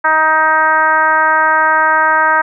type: tone with frequency modulation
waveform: sine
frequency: 1255 Hz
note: D#6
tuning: 15 cents sharp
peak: -8 dBFS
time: 0.04-2.42 s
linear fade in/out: 10 ms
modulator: 313 Hz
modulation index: 1.6
effects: none